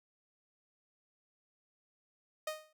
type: tone with exponential decay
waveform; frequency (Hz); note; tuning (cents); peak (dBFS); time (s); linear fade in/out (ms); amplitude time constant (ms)
sawtooth; 620; D#5; -6; -29; 2.47-2.73; 5; 56
effects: none